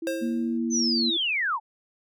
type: tone with pitch glide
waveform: sine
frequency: 329.6 to 332.9 Hz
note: E4 to E4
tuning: 0 to +17 cents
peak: -30 dBFS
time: 0.02-1.17 s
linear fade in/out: 5 ms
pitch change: +17 cents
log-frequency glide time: 0.27-1.01 s
type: tone with exponential decay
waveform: square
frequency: 533 Hz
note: C5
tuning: 32 cents sharp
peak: -25 dBFS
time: 0.07-0.58 s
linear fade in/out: 1 ms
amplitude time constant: 110 ms
type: tone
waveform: sine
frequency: 235.9 Hz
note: A#3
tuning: 21 cents sharp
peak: -25 dBFS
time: 0.21-1.11 s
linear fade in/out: 20 ms
type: linear sweep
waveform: sine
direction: down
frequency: 6250 to 799 Hz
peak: -23 dBFS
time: 0.7-1.6 s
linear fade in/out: 50 ms
effects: none